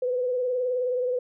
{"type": "tone with vibrato", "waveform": "sine", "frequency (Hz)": 500, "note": "B4", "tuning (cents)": 21, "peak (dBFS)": -23, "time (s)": [0.02, 1.19], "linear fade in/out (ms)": 5, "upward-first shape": "triangle", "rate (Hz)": 19, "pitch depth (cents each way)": 53, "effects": []}